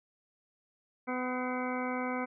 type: harmonic tone with a mistuned harmonic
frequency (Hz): 252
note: B3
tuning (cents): +35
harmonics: 1 / 2 / 3 / 4 / 5 / 6 / 8 / 9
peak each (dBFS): -35 / -38 / -40 / -41 / -42 / -43 / -44 / -45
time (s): 1.07-2.26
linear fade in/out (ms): 20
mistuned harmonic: 8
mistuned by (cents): +34
effects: none